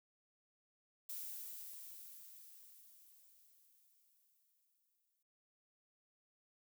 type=noise with exponential decay; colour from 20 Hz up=violet; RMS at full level=-45 dBFS; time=1.09-5.23 s; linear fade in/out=5 ms; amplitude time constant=900 ms; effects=none